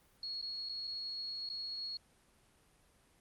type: tone with dropouts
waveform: sine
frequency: 4325 Hz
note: C#8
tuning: 43 cents flat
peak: -38 dBFS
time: 0.23-1.97 s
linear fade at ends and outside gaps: 2 ms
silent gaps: 0.414-0.425 / 0.688-0.694 / 0.871-0.875 / 1.49-1.499 s
effects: pink hiss -68 dBFS RMS until 3.2 s + Opus 32 kbps